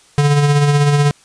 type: tone with tremolo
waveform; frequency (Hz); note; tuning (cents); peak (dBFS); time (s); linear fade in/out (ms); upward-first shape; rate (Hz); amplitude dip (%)
square; 145; D3; -22; -9; 0.18-1.11; 0; sine; 16; 40
effects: white hiss -49 dBFS RMS until 1.24 s + resampled to 22050 Hz